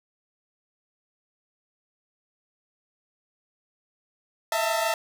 sawtooth tone cluster, 645 / 671 / 896 Hz, E5 / E5 / A5, -38 / +31 / +31 cents, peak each -24 dBFS, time 4.52-4.94 s, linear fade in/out 2 ms, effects none

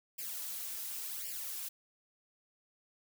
blue noise with flanger, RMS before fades -41 dBFS, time 0.18-1.69 s, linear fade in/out 10 ms, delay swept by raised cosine 0.39 to 4.59 ms, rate 0.91 Hz, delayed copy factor +0.95, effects none

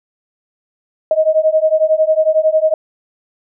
sine beating tone pair, 623 / 634 Hz, D#5 / D#5, +2 / +32 cents, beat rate 11 Hz, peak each -13 dBFS, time 1.11-2.74 s, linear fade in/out 2 ms, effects none

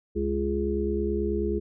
harmonic tone, 69.3 Hz, C#2, in tune, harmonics 1 / 3 / 5 / 6, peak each -30 / -31 / -29 / -29 dBFS, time 0.15-1.6 s, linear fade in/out 20 ms, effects none

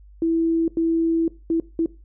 sine tone bursts at uneven times, 329.4 Hz, E4, 1 cent flat, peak -17 dBFS, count 4, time 0.22-0.68 / 0.77-1.28 / 1.5-1.6 / 1.79-1.86 s, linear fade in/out 2 ms, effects noise-tail reverb RT60 0.3 s tail -20 dB re dry + added 50 Hz sine -44 dBFS peak until 2.04 s

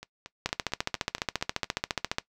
two click trains, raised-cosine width 0.2 ms, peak -9 / -23 dBFS, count 26 / 8, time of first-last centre 0.46-2.184 / 0.03-1.643 s, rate 14.5 / 4.34 Hz, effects noise-tail reverb RT60 0.1 s tail -19 dB re dry

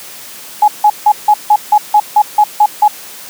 sine tone bursts, 840 Hz, G#5, 19 cents sharp, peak -3 dBFS, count 11, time 0.62-2.88 s, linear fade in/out 5 ms, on 60 ms, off 160 ms, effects white hiss -31 dBFS RMS until 3.29 s + high-pass 150 Hz 12 dB/octave

